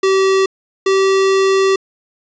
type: tone pair in turn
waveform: square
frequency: 384.5 / 386.3 Hz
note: G4 / G4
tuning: -33 / -25 cents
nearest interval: unison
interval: 8 cents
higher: second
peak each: -11 dBFS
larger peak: neither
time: 0.03-0.46 / 0.86-1.76 s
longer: second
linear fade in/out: 5 ms
effects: resampled to 16000 Hz + 8-bit